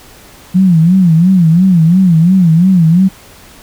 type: tone with vibrato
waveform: sine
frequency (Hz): 174.61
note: F3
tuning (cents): 0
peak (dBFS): -4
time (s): 0.54-3.09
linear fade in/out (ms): 20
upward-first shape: sine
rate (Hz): 2.9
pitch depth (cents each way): 160
effects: pink hiss -38 dBFS RMS until 3.62 s